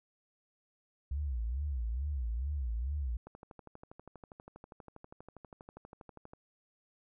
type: tone with vibrato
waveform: sine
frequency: 64.3 Hz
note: C2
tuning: 30 cents flat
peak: -32 dBFS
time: 1.11-3.17 s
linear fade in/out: 5 ms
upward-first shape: sine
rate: 2.3 Hz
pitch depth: 250 cents each way
type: click train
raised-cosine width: 1 ms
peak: -35 dBFS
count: 39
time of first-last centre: 3.27-6.335 s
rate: 12.4 Hz
effects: none